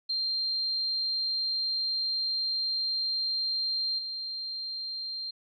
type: tone with level steps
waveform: sine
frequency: 4176 Hz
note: C8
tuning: 4 cents flat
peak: -27 / -33 dBFS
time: 0.09-5.31 s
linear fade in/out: 10 ms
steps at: 3.98 s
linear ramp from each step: 10 ms
effects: none